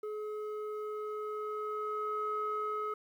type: tone with low-pass filter sweep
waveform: square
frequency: 425.1 Hz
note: G#4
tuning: 40 cents sharp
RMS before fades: -37 dBFS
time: 0.03-2.94 s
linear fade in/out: 5 ms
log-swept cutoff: 900 to 1400 Hz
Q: 5.5
effects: 11-bit